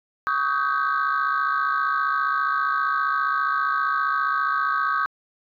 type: tone cluster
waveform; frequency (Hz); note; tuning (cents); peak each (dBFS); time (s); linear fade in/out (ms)
sine; 1123 / 1262 / 1530 / 1585; C#6 / D#6 / G6 / G6; +22 / +24 / -42 / +19; -24 / -23 / -26 / -28; 0.27-5.06; 0
effects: tanh soft clip ceiling -14 dBFS